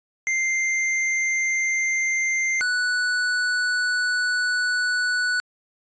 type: tone pair in turn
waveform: square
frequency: 2093 / 1480 Hz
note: C7 / F#6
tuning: 0 / 0 cents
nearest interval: tritone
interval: 600 cents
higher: first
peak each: -21 dBFS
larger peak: neither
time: 0.27-2.61 / 2.61-5.4 s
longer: second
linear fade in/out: 0 ms
effects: resampled to 16000 Hz